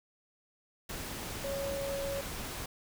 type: tone in noise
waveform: sine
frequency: 554.4 Hz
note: C#5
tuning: in tune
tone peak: -34 dBFS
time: 1.44-2.21 s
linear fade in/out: 5 ms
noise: pink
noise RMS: -40 dBFS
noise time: 0.89-2.66 s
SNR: +3 dB
effects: none